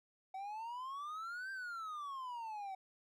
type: exponential two-way sweep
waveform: triangle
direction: up then down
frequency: 753 to 1586 to 753 Hz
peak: -40 dBFS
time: 0.34-2.75 s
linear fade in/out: 5 ms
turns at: 1.51 s
effects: none